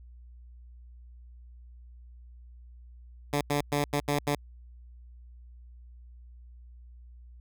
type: tone bursts at uneven times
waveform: 10% pulse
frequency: 144.8 Hz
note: D3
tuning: 24 cents flat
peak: -17 dBFS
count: 6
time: 3.33-3.41 / 3.5-3.61 / 3.72-3.84 / 3.93-4 / 4.08-4.19 / 4.27-4.35 s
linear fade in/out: 2 ms
effects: added 60 Hz sine -47 dBFS peak until 7.4 s